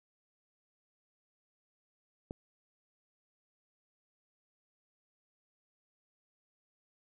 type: click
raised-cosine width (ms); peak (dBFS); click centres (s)
2; -26; 2.309
effects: none